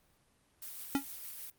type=noise with tremolo; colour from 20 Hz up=blue; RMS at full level=-44 dBFS; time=0.62-1.5 s; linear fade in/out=2 ms; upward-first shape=sine; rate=6.5 Hz; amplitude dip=25%
type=tone with exponential decay; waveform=square; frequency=277.4 Hz; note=C#4; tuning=1 cent sharp; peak=-25 dBFS; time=0.95-1.05 s; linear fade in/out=1 ms; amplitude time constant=21 ms
effects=pink hiss -70 dBFS RMS until 1.58 s + Opus 32 kbps